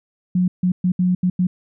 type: tone bursts at uneven times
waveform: sine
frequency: 181.2 Hz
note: F#3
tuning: 36 cents flat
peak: -14 dBFS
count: 6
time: 0.35-0.48 / 0.63-0.72 / 0.84-0.92 / 0.99-1.15 / 1.23-1.3 / 1.39-1.47 s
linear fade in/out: 5 ms
effects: none